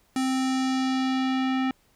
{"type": "tone with low-pass filter sweep", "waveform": "square", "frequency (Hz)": 261.6, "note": "C4", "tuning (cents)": 0, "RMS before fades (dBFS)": -25, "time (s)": [0.16, 1.71], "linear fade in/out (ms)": 2, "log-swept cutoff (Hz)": [9400, 2500], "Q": 1.3, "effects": ["pink hiss -64 dBFS RMS until 1.95 s"]}